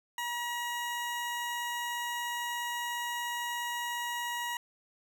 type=tone; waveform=20% pulse; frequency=957 Hz; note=A#5; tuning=45 cents sharp; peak=-28 dBFS; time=0.18-4.57 s; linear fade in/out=2 ms; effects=none